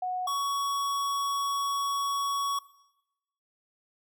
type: tone pair in turn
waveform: sine / square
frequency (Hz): 734 / 1120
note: F#5 / C#6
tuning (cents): -14 / +18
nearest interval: perfect fifth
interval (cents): 732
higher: second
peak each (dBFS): -28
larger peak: neither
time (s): 0.02-0.27 / 0.27-2.59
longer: second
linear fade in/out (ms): 5
effects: noise-tail reverb RT60 0.9 s tail -19 dB re dry